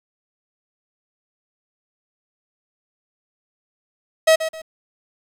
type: tone with echo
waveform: 45% pulse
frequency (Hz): 640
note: D#5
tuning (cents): +49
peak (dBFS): -10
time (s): 4.27-4.36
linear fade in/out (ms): 10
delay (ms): 130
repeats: 2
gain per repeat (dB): -11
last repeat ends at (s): 4.62
effects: low-pass 12000 Hz 12 dB/octave + 8-bit